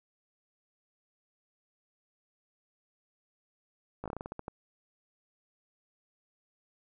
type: slowing click train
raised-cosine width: 1 ms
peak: -24 dBFS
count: 11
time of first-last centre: 4.04-4.481 s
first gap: 17 ms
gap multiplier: 1.2
effects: none